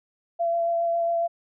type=tone with vibrato; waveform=sine; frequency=678 Hz; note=E5; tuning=49 cents sharp; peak=-21 dBFS; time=0.39-1.28 s; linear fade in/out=20 ms; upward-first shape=sine; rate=7.3 Hz; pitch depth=12 cents each way; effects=none